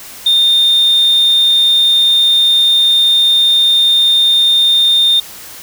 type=tone; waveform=sine; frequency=3635 Hz; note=A#7; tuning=44 cents flat; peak=-5 dBFS; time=0.26-5.2 s; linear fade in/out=5 ms; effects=tanh soft clip ceiling -5 dBFS + white hiss -32 dBFS RMS until 5.62 s